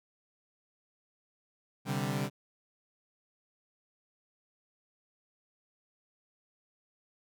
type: chord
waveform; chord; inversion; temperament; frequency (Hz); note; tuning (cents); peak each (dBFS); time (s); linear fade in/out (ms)
sawtooth; C suspended second; none; equal; 130.81 / 146.83 / 196; C3 / D3 / G3; 0 / 0 / 0; -31; 1.85-2.3; 50
effects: none